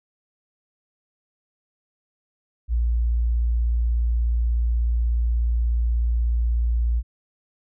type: tone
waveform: sine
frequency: 58.27 Hz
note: A#1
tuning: in tune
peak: -18 dBFS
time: 2.68-7.03 s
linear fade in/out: 50 ms
effects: none